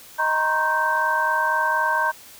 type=tone cluster; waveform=sine; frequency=625 / 939 / 1048 / 1092 / 1558 Hz; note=D#5 / A#5 / C6 / C#6 / G6; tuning=+8 / +12 / +2 / -26 / -11 cents; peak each=-29 / -22 / -29 / -30 / -22 dBFS; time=0.18-2.12 s; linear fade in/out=20 ms; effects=white hiss -45 dBFS RMS until 2.39 s